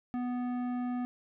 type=tone with tanh clipping; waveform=triangle; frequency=246.9 Hz; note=B3; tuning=in tune; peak=-33 dBFS; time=0.14-1.05 s; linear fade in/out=0 ms; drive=17 dB; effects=none